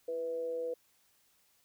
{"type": "tone with amplitude modulation", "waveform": "sine", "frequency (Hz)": 493.9, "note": "B4", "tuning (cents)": 0, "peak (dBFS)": -31, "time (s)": [0.08, 0.74], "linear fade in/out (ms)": 5, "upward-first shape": "sine", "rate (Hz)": 160, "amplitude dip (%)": 50, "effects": ["white hiss -70 dBFS RMS until 1.64 s"]}